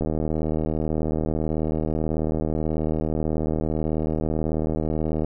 click train, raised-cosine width 2 ms, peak -12 dBFS, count 411, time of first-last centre 0.01-5.246 s, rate 78.3 Hz, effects none

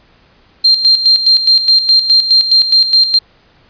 sine tone with tremolo, 4178 Hz, C8, 3 cents flat, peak -4 dBFS, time 0.64-3.19 s, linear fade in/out 10 ms, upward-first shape square, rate 4.8 Hz, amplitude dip 65%, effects pink hiss -49 dBFS RMS until 3.69 s + resampled to 11025 Hz

